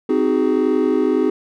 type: chord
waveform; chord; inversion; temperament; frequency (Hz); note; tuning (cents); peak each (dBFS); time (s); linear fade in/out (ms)
triangle; Ab dominant seventh; first; just; 259.6 / 311.5 / 373.8 / 415.3; C4 / Eb4 / Gb4 / Ab4; -13 / +2 / +18 / 0; -18; 0.09-1.3; 5
effects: none